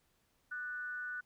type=tone with amplitude modulation; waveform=sine; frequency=1480 Hz; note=F#6; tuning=in tune; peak=-36 dBFS; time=0.51-1.21 s; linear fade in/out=10 ms; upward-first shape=sine; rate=282 Hz; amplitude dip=50%; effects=pink hiss -75 dBFS RMS until 1.25 s